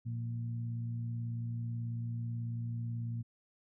harmonic tone, 58.27 Hz, A#1, in tune, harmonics 2 / 3 / 4, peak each -35 / -51 / -46 dBFS, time 0.05-3.23 s, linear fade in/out 20 ms, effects none

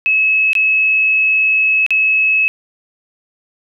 sine tone with dropouts, 2582 Hz, E7, 37 cents flat, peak -10 dBFS, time 0.06-2.48 s, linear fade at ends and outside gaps 0 ms, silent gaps 0.532-0.552 / 1.864-1.906 s, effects none

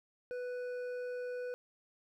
sine tone with hard clipping, 494.9 Hz, B4, 4 cents sharp, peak -39 dBFS, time 0.31-1.54 s, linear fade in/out 0 ms, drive 7 dB, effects none

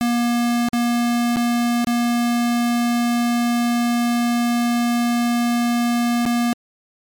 square tone with dropouts, 238.3 Hz, A#3, 38 cents sharp, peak -17 dBFS, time 0.01-6.53 s, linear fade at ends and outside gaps 0 ms, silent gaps 0.686-0.732 / 1.361-1.368 / 1.845-1.871 / 6.254-6.262 s, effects MP3 96 kbps

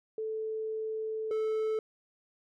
sine / triangle tone pair in turn, 438.4 / 436.8 Hz, A4 / A4, -6 / -13 cents, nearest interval unison, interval 7 cents, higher first, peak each -32 / -26 dBFS, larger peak second, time 0.18-1.31 / 1.31-1.79 s, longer first, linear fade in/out 2 ms, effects none

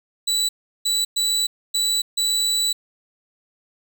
30% pulse tone bursts at uneven times, 3951 Hz, B7, in tune, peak -16 dBFS, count 5, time 0.27-0.49 / 0.85-1.05 / 1.16-1.47 / 1.74-2.02 / 2.17-2.73 s, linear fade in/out 10 ms, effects none

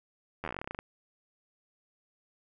slowing click train, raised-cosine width 0.5 ms, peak -21 dBFS, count 16, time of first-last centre 0.44-0.789 s, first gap 11 ms, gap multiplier 1.1, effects none

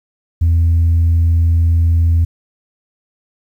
sine tone, 83.4 Hz, E2, 21 cents sharp, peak -7 dBFS, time 0.41-2.25 s, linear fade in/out 10 ms, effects tanh soft clip ceiling -7 dBFS + 8-bit

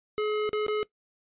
square tone with dropouts, 424.7 Hz, G#4, 39 cents sharp, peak -26 dBFS, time 0.18-0.83 s, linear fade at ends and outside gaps 0 ms, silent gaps 0.492-0.531 / 0.665-0.682 s, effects noise-tail reverb RT60 0.1 s tail -20 dB re dry + resampled to 8000 Hz

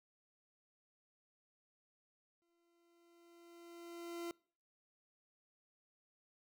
40% pulse tone with exponential growth, 341.7 Hz, F4, 38 cents flat, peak -40 dBFS, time 2.42-4.31 s, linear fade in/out 0 ms, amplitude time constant 410 ms, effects noise-tail reverb RT60 0.5 s tail -25 dB re dry

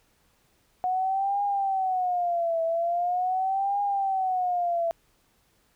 sine tone with vibrato, 730 Hz, F#5, 24 cents flat, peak -23 dBFS, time 0.84-4.91 s, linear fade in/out 0 ms, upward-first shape triangle, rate 0.42 Hz, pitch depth 190 cents each way, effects pink hiss -66 dBFS RMS until 5.75 s

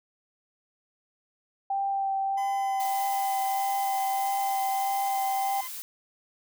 sine tone with vibrato, 784 Hz, G5, in tune, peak -25 dBFS, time 1.7-5.61 s, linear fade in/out 5 ms, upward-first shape sine, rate 1.6 Hz, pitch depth 12 cents each way
25% pulse tone with pitch glide, 1015 to 1028.6 Hz, B5 to C6, +47 to -30 cents, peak -35 dBFS, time 2.37-5.68 s, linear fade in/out 10 ms, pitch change +23 cents, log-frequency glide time 3.15-5.25 s
blue noise, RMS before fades -38 dBFS, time 2.8-5.82 s, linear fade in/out 0 ms
effects none

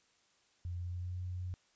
sine tone with pitch glide, 87.9 to 90.42 Hz, F2 to F#2, +12 to -39 cents, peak -37 dBFS, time 0.65-1.54 s, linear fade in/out 0 ms, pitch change +49 cents, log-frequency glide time 0.77-1.22 s, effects white hiss -71 dBFS RMS until 1.75 s + resampled to 16000 Hz

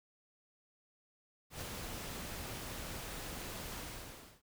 pink noise with ADSR envelope, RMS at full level -42 dBFS, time 1.5-4.42 s, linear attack 110 ms, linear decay 20 ms, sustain -2 dB, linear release 630 ms, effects none

